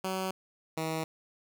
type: tone pair in turn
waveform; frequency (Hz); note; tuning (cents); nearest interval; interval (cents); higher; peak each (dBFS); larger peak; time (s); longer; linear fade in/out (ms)
10% pulse; 188.6 / 159.9; F#3 / D#3; +33 / +48; minor third; 285; first; -23; neither; 0.04-0.31 / 0.77-1.04; neither; 5
effects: none